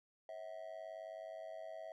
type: tone with amplitude modulation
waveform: triangle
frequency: 648 Hz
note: E5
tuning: 30 cents flat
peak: -40 dBFS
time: 0.29-1.92 s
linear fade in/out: 2 ms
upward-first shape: sine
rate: 99.1 Hz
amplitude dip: 85%
effects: none